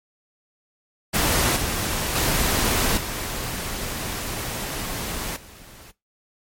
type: noise with level steps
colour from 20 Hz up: pink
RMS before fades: -20 / -25 / -21 / -29 / -45 dBFS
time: 1.13-5.92 s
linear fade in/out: 20 ms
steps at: 1.56 / 2.15 / 2.97 / 5.36 s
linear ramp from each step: 5 ms
effects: noise-tail reverb RT60 0.2 s tail -19 dB re dry + MP3 64 kbps